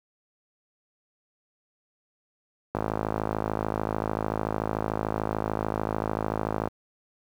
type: click train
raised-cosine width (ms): 1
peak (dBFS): -12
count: 211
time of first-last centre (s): 2.75-6.675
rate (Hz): 53.5
effects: high-pass 60 Hz 12 dB/octave + 8-bit